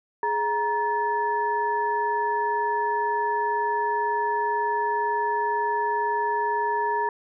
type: tone cluster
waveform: sine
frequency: 420.8 / 940 / 1738 Hz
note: G#4 / A#5 / A6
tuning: +23 / +14 / -22 cents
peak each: -29 / -23 / -32 dBFS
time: 0.23-7.09 s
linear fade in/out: 2 ms
effects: none